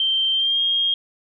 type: tone with pitch glide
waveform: sine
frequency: 3136 to 3239 Hz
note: G7 to G#7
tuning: 0 to -44 cents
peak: -17 dBFS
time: 0-0.94 s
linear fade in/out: 2 ms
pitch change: +56 cents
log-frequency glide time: 0.33-0.61 s
effects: none